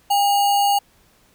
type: tone with sample-and-hold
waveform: sine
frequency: 806 Hz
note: G5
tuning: 48 cents sharp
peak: -14 dBFS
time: 0.1-0.79 s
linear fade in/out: 10 ms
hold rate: 3675 Hz
effects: pink hiss -57 dBFS RMS until 1.34 s